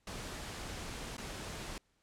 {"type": "noise with dropouts", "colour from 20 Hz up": "pink", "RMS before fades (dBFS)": -43, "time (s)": [0.07, 1.78], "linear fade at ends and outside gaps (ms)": 2, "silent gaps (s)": [1.168, 1.18], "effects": ["pink hiss -75 dBFS RMS until 2.02 s", "low-pass 9000 Hz 12 dB/octave"]}